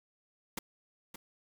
pink noise with echo, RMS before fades -37 dBFS, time 0.57-0.59 s, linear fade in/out 5 ms, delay 570 ms, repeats 1, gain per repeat -9 dB, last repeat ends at 1.16 s, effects none

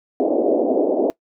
pink band-pass noise, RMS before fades -18 dBFS, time 0.2-1.1 s, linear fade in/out 0 ms, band 270 to 660 Hz, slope 48 dB/octave, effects noise-tail reverb RT60 0.1 s tail -22 dB re dry

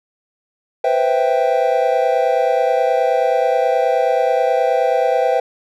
triangle chord, C major seventh, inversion third, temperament equal, 493.9 / 523.3 / 659.3 / 784 Hz, B4 / C5 / E5 / G5, 0 / 0 / 0 / 0 cents, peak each -17 dBFS, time 0.84-5.4 s, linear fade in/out 5 ms, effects none

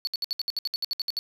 triangle tone bursts, 4455 Hz, C#8, 8 cents sharp, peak -24 dBFS, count 14, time 0.05-1.19 s, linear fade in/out 0 ms, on 22 ms, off 64 ms, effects none

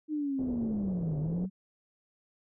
sine linear two-way sweep, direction down then up, 311.1 to 146.83 to 192.4 Hz, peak -29 dBFS, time 0.08-1.5 s, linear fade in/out 50 ms, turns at 1.18 s
white low-pass noise, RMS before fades -41 dBFS, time 0.38-1.46 s, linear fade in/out 10 ms, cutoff 470 Hz, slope 24 dB/octave
effects none

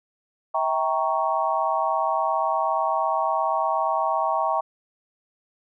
sine chord, E diminished seventh, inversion none, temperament equal with one note detuned, 646.8 / 784 / 932.3 / 1108.7 Hz, E5 / G5 / Bb5 / Db6, -33 / 0 / 0 / 0 cents, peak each -26 dBFS, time 0.54-4.61 s, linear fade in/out 10 ms, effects none

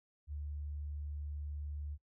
sine tone, 73.42 Hz, D2, in tune, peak -39 dBFS, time 0.27-1.98 s, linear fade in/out 50 ms, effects noise-tail reverb RT60 0.1 s tail -22 dB re dry

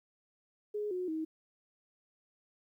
sine tone with pitch steps, 418.2 / 364.1 / 316.9 Hz, G#4 / F#4 / D#4, +12 / -28 / +32 cents, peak -33 dBFS, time 0.74-1.25 s, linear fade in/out 10 ms, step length 170 ms, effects 12-bit

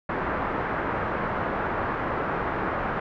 white low-pass noise, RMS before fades -28 dBFS, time 0.09-3 s, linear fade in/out 5 ms, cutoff 1500 Hz, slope 24 dB/octave, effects none

